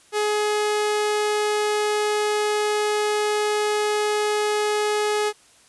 sawtooth tone, 420.7 Hz, G#4, 22 cents sharp, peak -16 dBFS, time 0.12-5.33 s, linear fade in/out 50 ms, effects white hiss -54 dBFS RMS until 5.68 s + resampled to 24000 Hz

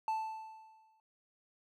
triangle tone with exponential decay, 880 Hz, A5, in tune, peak -28 dBFS, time 0.08-1 s, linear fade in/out 1 ms, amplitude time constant 200 ms, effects none

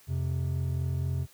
triangle tone pair together, 87.2 / 131.3 Hz, F2 / C3, -2 / +6 cents, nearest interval perfect fifth, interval 708 cents, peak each -28 dBFS, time 0.07-1.27 s, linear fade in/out 50 ms, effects white hiss -58 dBFS RMS until 1.33 s

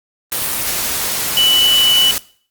sine tone in noise, 2971 Hz, F#7, 6 cents sharp, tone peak -10 dBFS, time 1.37-2.11 s, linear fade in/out 0 ms, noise white, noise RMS -19 dBFS, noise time 0.32-2.18 s, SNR +6 dB, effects noise-tail reverb RT60 0.5 s tail -20 dB re dry + Opus 32 kbps

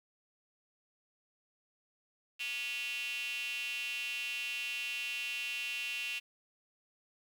square tone with high-pass filter, 130 Hz, C3, 11 cents flat, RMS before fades -38 dBFS, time 2.39-6.2 s, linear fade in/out 20 ms, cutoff 2700 Hz, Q 9.4, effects 11-bit

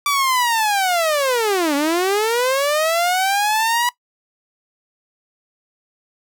sawtooth linear two-way sweep, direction down then up, 1167 to 277.2 to 978 Hz, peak -12 dBFS, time 0.06-3.89 s, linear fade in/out 2 ms, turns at 1.75 s, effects noise-tail reverb RT60 0.1 s tail -19 dB re dry

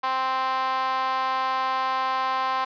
sawtooth tone with high-pass filter, 261.6 Hz, C4, in tune, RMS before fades -25 dBFS, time 0.03-2.65 s, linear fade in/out 10 ms, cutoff 940 Hz, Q 7.1, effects resampled to 11025 Hz + 8-bit

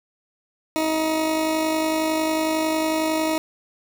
20% pulse tone with amplitude modulation, 316.3 Hz, D#4, 29 cents sharp, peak -14 dBFS, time 0.76-3.38 s, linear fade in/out 0 ms, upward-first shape sine, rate 51 Hz, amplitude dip 30%, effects 7-bit

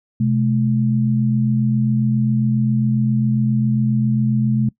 sine tone pair together, 127.5 / 214.9 Hz, C3 / A3, -44 / -41 cents, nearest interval major sixth, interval 903 cents, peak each -17 dBFS, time 0.2-4.69 s, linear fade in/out 5 ms, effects noise-tail reverb RT60 0.1 s tail -22 dB re dry

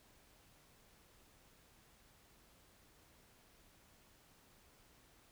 silence, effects pink hiss -67 dBFS RMS until 5.31 s

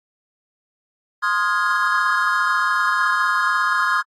triangle chord, F minor seventh, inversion second, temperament equal with one note detuned, 1046.5 / 1244.5 / 1417.2 / 1661.2 Hz, C6 / Eb6 / F6 / Ab6, 0 / 0 / +25 / 0 cents, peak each -21 dBFS, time 1.22-4.02 s, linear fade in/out 20 ms, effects AAC 32 kbps

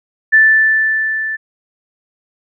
sine tone with level ramp, 1760 Hz, A6, in tune, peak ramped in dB -4 to -18 dBFS, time 0.32-1.37 s, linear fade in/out 20 ms, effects none

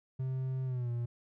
triangle tone with pitch glide, 130.81 to 119.26 Hz, C3 to A#2, 0 to +40 cents, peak -30 dBFS, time 0.19-1.06 s, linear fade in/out 10 ms, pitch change -160 cents, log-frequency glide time 0.65-0.9 s, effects none

